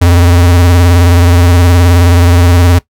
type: tone with vibrato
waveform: square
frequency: 87.31 Hz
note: F2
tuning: in tune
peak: -4 dBFS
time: 0.01-2.79 s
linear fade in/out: 10 ms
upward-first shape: sine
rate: 19 Hz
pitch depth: 58 cents each way
effects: noise-tail reverb RT60 0.1 s tail -18 dB re dry

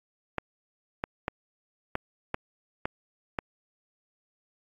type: clicks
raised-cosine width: 0.5 ms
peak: -13 dBFS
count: 7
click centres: 0.383 / 1.039 / 1.281 / 1.954 / 2.344 / 2.855 / 3.388 s
effects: AAC 32 kbps

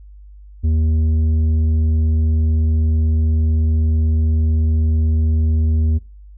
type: tone with tanh clipping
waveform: triangle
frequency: 79 Hz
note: D#2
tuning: 27 cents sharp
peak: -14 dBFS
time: 0.63-5.99 s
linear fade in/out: 20 ms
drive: 11 dB
effects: noise-tail reverb RT60 0.4 s tail -26 dB re dry + added 50 Hz sine -37 dBFS peak until 6.37 s

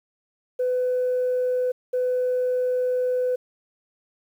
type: tone pair in turn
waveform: sine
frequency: 502 / 502 Hz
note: B4 / B4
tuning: +28 / +28 cents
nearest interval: unison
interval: 0 cents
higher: neither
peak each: -19 dBFS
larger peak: neither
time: 0.59-1.72 / 1.93-3.36 s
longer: second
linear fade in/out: 10 ms
effects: tanh soft clip ceiling -17 dBFS + 9-bit

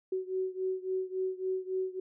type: beating tone pair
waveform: sine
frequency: 373.7 / 377.3 Hz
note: F#4 / F#4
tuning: +17 / +34 cents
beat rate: 3.6 Hz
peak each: -33 / -35 dBFS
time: 0.12-2 s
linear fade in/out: 5 ms
effects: none

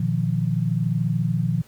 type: tone cluster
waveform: sine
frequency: 119.6 / 153.1 / 173.8 Hz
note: A#2 / D#3 / F3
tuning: +45 / -28 / -8 cents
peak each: -24 dBFS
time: 0-1.62 s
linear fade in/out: 5 ms
effects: pink hiss -54 dBFS RMS until 1.67 s

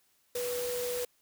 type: tone in noise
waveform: sine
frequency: 490 Hz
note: B4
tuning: 14 cents flat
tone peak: -32 dBFS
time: 0.35-1.05 s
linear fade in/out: 5 ms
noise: white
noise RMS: -39 dBFS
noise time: 0.35-1.05 s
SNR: +4 dB
effects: white hiss -70 dBFS RMS until 1.21 s

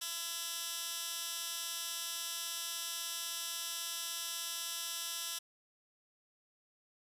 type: tone with high-pass filter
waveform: 15% pulse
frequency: 336.3 Hz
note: E4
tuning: 35 cents sharp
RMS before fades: -40 dBFS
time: 0.01-5.39 s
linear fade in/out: 10 ms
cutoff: 3800 Hz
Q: 0.73
effects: resampled to 32000 Hz

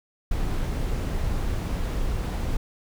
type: noise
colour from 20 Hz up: brown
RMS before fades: -26 dBFS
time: 0.31-2.57 s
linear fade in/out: 5 ms
effects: none

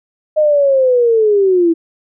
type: linear sweep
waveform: sine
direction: down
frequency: 621 to 324.9 Hz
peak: -8 dBFS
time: 0.36-1.74 s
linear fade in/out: 20 ms
effects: none

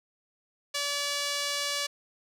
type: tone with band-pass filter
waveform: sawtooth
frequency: 574 Hz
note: D5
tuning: 40 cents flat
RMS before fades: -31 dBFS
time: 0.74-1.87 s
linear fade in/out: 10 ms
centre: 4800 Hz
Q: 0.98
effects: none

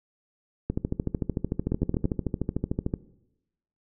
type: two click trains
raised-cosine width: 3 ms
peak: -13 / -12 dBFS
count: 31 / 4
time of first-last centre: 0.7-2.939 / 1.72-2.055 s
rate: 13.4 / 8.96 Hz
effects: noise-tail reverb RT60 0.9 s tail -19 dB re dry

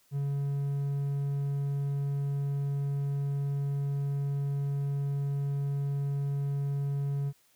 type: tone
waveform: triangle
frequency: 140.6 Hz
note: C#3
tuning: 25 cents sharp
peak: -26 dBFS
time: 0.11-7.33 s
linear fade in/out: 50 ms
effects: white hiss -66 dBFS RMS until 7.55 s

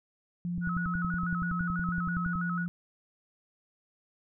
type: tone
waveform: sine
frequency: 174.61 Hz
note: F3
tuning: in tune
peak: -30 dBFS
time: 0.45-2.68 s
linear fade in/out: 0 ms
type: click train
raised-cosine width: 5 ms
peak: -25 dBFS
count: 20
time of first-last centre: 0.58-2.356 s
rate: 10.7 Hz
type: tone with vibrato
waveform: sine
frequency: 1369 Hz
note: F6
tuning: 35 cents flat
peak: -33 dBFS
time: 0.61-2.67 s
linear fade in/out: 50 ms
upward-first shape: square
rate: 6.1 Hz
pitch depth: 110 cents each way
effects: none

